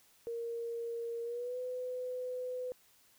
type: tone with pitch glide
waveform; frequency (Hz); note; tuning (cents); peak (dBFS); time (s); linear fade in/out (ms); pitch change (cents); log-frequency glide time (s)
sine; 466.2 to 502.6; A#4 to B4; 0 to +30; -36; 0.27-2.72; 0; +130; 1.23-1.58
effects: white hiss -66 dBFS RMS until 3.18 s